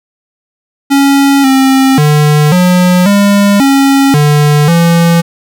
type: tone with pitch steps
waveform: square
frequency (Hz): 277.8 / 266.4 / 149.6 / 180.3 / 201.8 / 274.3 / 147.9 / 169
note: C#4 / C4 / D3 / F#3 / G#3 / C#4 / D3 / E3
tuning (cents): +4 / +31 / +32 / -45 / -49 / -18 / +13 / +43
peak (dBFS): -5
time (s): 0.9-5.22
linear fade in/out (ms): 20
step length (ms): 540
effects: none